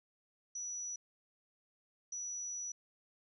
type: tone bursts at uneven times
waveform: sine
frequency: 5890 Hz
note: F#8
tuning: 9 cents flat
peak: -39 dBFS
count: 2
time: 0.55-0.96 / 2.12-2.72 s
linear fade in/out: 5 ms
effects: none